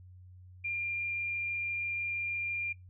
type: tone with frequency modulation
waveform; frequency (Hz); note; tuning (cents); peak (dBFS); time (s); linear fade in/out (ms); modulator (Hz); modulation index
sine; 2395; D7; +33; -32; 0.64-2.73; 10; 26.1; 0.34
effects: noise-tail reverb RT60 0.2 s tail -23 dB re dry + added 91 Hz sine -50 dBFS peak until 2.89 s